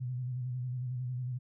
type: tone with vibrato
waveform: sine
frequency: 125.5 Hz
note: B2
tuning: 28 cents sharp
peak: -33 dBFS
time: 0-1.39 s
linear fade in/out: 20 ms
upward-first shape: square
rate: 11 Hz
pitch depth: 41 cents each way
effects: none